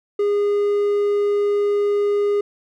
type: tone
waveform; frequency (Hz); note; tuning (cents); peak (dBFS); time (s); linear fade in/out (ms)
triangle; 409.4; G#4; -25; -14; 0.19-2.41; 5
effects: none